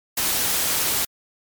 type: noise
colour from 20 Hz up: white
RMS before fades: -22 dBFS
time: 0.17-1.05 s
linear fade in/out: 5 ms
effects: MP3 96 kbps